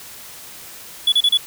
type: tone bursts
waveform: triangle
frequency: 3416 Hz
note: G#7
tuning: 48 cents sharp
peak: -10 dBFS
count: 4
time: 1.07-1.374 s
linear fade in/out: 5 ms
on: 52 ms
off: 32 ms
effects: white hiss -38 dBFS RMS until 1.46 s